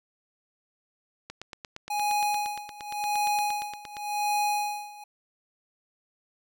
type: click train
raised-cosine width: 0.2 ms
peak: -21 dBFS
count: 24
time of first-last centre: 1.3-3.968 s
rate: 8.62 Hz
type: tone with tremolo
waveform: square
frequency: 830.6 Hz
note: G#5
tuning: in tune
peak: -24 dBFS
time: 1.9-5.04 s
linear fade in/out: 5 ms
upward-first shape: sine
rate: 0.9 Hz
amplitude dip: 90%
effects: none